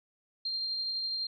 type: tone with tremolo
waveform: sine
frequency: 4186 Hz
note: C8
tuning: in tune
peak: -30 dBFS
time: 0.45-1.27 s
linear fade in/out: 5 ms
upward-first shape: triangle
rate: 12 Hz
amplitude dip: 25%
effects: none